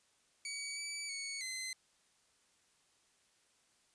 15% pulse tone with pitch steps, 2268 / 2300 / 2223 / 2054 Hz, C#7 / D7 / C#7 / C7, +39 / -37 / +4 / -33 cents, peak -33 dBFS, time 0.45-1.73 s, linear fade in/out 2 ms, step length 320 ms, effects white hiss -72 dBFS RMS until 3.94 s + resampled to 22050 Hz

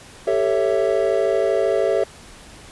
triangle chord, A dominant seventh, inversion third, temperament equal with one note detuned, 392 / 444.9 / 554.4 / 659.3 Hz, G4 / A4 / C#5 / E5, 0 / +19 / 0 / 0 cents, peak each -20 dBFS, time 0.27-2.04 s, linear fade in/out 5 ms, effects pink hiss -43 dBFS RMS until 2.71 s + resampled to 24000 Hz

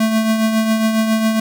square tone with tremolo, 220.8 Hz, A3, 6 cents sharp, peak -12 dBFS, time 0-1.4 s, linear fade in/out 5 ms, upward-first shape triangle, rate 7.3 Hz, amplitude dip 50%, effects none

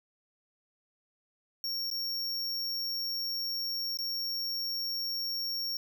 square tone with dropouts, 5520 Hz, F8, 21 cents flat, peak -32 dBFS, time 1.64-5.77 s, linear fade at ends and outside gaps 1 ms, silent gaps 1.902-1.913 / 3.972-3.988 s, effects none

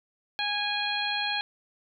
harmonic tone with a mistuned harmonic, 825 Hz, G#5, 12 cents flat, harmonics 1 / 2 / 3 / 4 / 5, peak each -33 / -33 / -33 / -33 / -33 dBFS, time 0.39-1.41 s, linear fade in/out 0 ms, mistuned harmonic 5, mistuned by +18 cents, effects none

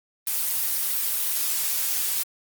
blue noise, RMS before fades -25 dBFS, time 0.27-2.23 s, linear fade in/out 2 ms, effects Opus 24 kbps

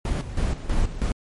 brown noise with tremolo, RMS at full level -22 dBFS, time 0.05-1.12 s, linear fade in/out 2 ms, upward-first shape square, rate 3.1 Hz, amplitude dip 70%, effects MP3 48 kbps

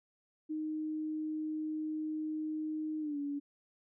sine tone with pitch glide, 310 to 285.9 Hz, D#4 to D4, -6 to -46 cents, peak -34 dBFS, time 0.49-3.4 s, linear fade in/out 20 ms, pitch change -140 cents, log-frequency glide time 3-3.18 s, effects none

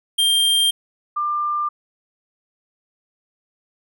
square / sine tone pair in turn, 3186 / 1193.4 Hz, G7 / D6, +27 / +27 cents, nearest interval octave + perfect fourth, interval 1700 cents, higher first, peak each -15 / -19 dBFS, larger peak first, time 0.18-0.71 / 1.16-1.69 s, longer neither, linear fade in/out 10 ms, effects none

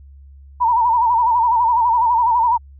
sine tone with vibrato, 940 Hz, A#5, 14 cents sharp, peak -12 dBFS, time 0.6-2.58 s, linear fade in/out 20 ms, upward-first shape sine, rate 12 Hz, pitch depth 93 cents each way, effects added 69 Hz sine -39 dBFS peak until 2.79 s

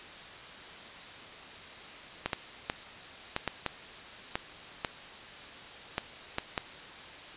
clicks, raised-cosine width 0.3 ms, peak -13 dBFS, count 11, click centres 2.26 / 2.332 / 2.699 / 3.364 / 3.477 / 3.663 / 4.355 / 4.848 / 5.981 / 6.384 / 6.578 s, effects white hiss -46 dBFS RMS until 7.36 s + resampled to 8000 Hz

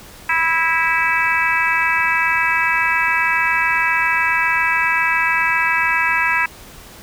harmonic tone, 327.3 Hz, E4, 12 cents flat, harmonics 3 / 4 / 5 / 6 / 7 / 8, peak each -21 / -25 / -20 / -21 / -22 / -22 dBFS, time 0.29-6.46 s, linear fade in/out 5 ms, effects pink hiss -40 dBFS RMS until 7.02 s

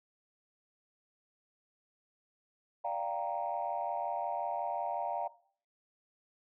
sine chord, G minor seventh, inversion second, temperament equal, 587.3 / 698.5 / 784 / 932.3 Hz, D5 / F5 / G5 / Bb5, 0 / 0 / 0 / 0 cents, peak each -39 / -36 / -38 / -37 dBFS, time 2.84-5.28 s, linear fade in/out 10 ms, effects noise-tail reverb RT60 0.5 s tail -18 dB re dry + tanh soft clip ceiling -24 dBFS

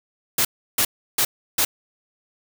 white noise bursts, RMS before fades -19 dBFS, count 4, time 0.38-1.65 s, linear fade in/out 5 ms, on 70 ms, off 330 ms, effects none

